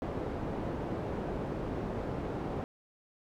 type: low-pass noise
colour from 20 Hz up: white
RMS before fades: -36 dBFS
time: 0.02-2.64 s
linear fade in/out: 0 ms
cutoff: 490 Hz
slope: 12 dB/octave
effects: none